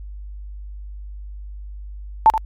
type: tone with echo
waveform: sine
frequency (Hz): 880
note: A5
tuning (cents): 0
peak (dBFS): -6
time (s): 2.26-2.3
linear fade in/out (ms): 0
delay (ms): 78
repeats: 1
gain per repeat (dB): -10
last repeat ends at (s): 2.378
effects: added 50 Hz sine -31 dBFS peak until 2.45 s + MP3 64 kbps